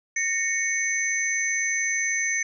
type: tone cluster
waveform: sine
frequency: 1845 / 2212 / 6130 Hz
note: A#6 / C#7 / G8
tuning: -18 / -4 / -40 cents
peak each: -27 dBFS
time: 0.16-2.43 s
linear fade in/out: 5 ms
effects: none